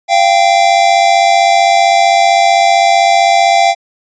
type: tone pair together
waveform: square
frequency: 688.4 / 784 Hz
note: F5 / G5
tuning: -25 / 0 cents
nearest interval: major second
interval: 225 cents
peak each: -10 dBFS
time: 0.08-3.75 s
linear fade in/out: 50 ms
effects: resampled to 16000 Hz